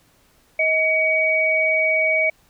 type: tone pair together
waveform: sine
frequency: 634 / 2259 Hz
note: D#5 / C#7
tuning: +32 / +32 cents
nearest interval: octave + minor seventh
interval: 2200 cents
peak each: -21 / -17 dBFS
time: 0.59-2.3 s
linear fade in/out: 5 ms
effects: pink hiss -58 dBFS RMS until 2.49 s